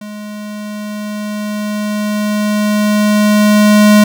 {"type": "tone with level ramp", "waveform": "square", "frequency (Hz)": 209.6, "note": "G#3", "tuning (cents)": 16, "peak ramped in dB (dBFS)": [-26, -4], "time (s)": [0.01, 4.04], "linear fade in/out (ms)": 5, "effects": []}